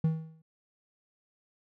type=tone with exponential decay; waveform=triangle; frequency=160 Hz; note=D#3; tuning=49 cents sharp; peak=-19 dBFS; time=0.04-0.42 s; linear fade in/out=5 ms; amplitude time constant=82 ms; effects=none